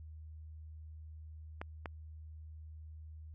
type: clicks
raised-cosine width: 0.5 ms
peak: -25 / -25 dBFS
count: 2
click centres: 1.615 / 1.858 s
effects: added 78 Hz sine -47 dBFS peak until 3.34 s